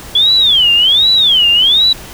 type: tone with vibrato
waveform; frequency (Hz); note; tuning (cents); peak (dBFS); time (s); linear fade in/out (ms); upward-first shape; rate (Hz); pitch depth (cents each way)
sine; 3322; G#7; 0; -6; 0.15-1.93; 5; sine; 1.3; 300
effects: pink hiss -31 dBFS RMS until 2.13 s